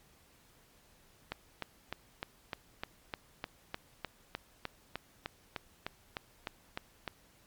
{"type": "click train", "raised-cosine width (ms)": 0.3, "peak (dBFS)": -20, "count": 20, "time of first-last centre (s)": [1.32, 7.078], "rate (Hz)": 3.3, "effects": ["pink hiss -64 dBFS RMS until 7.46 s", "MP3 96 kbps"]}